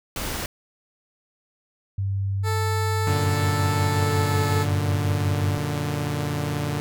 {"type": "noise", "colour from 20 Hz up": "pink", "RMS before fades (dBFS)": -29, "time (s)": [0.16, 0.46], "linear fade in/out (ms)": 2}
{"type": "tone", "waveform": "sine", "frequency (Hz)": 98, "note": "G2", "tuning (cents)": 0, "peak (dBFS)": -22, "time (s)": [1.98, 5.58], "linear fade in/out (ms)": 5}
{"type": "tone with pitch glide", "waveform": "15% pulse", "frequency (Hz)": [440, 434.7], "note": ["A4", "A4"], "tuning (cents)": [0, -21], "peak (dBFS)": -19, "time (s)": [2.43, 4.67], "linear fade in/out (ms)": 50, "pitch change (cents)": -21, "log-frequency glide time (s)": [3.95, 4.44]}
{"type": "chord", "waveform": "sawtooth", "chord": "Gb augmented", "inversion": "none", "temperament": "equal", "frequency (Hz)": [92.5, 116.54, 146.83], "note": ["Gb2", "Bb2", "D3"], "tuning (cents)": [0, 0, 0], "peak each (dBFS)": [-27, -27, -22], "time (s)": [3.07, 6.8], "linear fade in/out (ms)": 0}
{"effects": []}